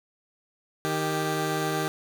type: tone pair together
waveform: 15% pulse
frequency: 155.56 / 393.1 Hz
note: D#3 / G4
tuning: 0 / +5 cents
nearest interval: octave + major third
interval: 1605 cents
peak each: -22 dBFS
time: 0.85-1.88 s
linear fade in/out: 0 ms
effects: none